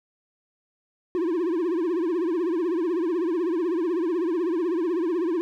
triangle tone with vibrato, 342.5 Hz, F4, 34 cents flat, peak -20 dBFS, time 1.15-5.41 s, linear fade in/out 0 ms, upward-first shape triangle, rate 16 Hz, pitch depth 180 cents each way, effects none

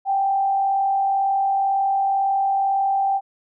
sine tone with frequency modulation, 784 Hz, G5, in tune, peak -17 dBFS, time 0.05-3.21 s, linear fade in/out 50 ms, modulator 42 Hz, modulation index 0.37, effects none

